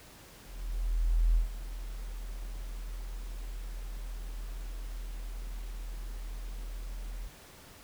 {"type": "tone with ADSR envelope", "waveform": "sine", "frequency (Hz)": 41.2, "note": "E1", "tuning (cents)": 0, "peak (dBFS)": -21, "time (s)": [0.44, 7.28], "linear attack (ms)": 920, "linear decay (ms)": 120, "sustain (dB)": -15, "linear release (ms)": 5, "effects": ["pink hiss -53 dBFS RMS until 7.83 s"]}